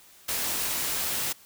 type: noise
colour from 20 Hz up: white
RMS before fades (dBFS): -29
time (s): 0.28-1.33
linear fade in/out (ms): 10
effects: white hiss -54 dBFS RMS until 1.45 s